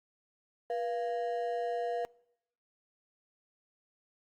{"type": "ring-modulated tone", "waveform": "triangle", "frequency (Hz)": 587.3, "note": "D5", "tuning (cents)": 0, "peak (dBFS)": -26, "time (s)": [0.7, 2.05], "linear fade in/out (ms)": 0, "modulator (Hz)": 105, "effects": ["noise-tail reverb RT60 0.8 s tail -26 dB re dry", "Opus 32 kbps"]}